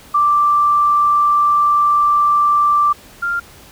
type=tone pair in turn; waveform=sine; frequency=1174.7 / 1394.1 Hz; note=D6 / F6; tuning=0 / -3 cents; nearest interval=minor third; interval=297 cents; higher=second; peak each=-10 / -16 dBFS; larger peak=first; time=0.14-2.93 / 3.22-3.4 s; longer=first; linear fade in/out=10 ms; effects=pink hiss -42 dBFS RMS until 3.71 s